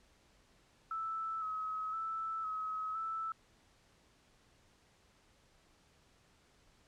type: tone with vibrato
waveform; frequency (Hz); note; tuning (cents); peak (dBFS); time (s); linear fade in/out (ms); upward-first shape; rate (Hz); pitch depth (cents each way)
sine; 1298; E6; -27; -36; 0.91-3.32; 2; square; 0.98; 26
effects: pink hiss -68 dBFS RMS until 6.87 s + low-pass 8000 Hz 12 dB/octave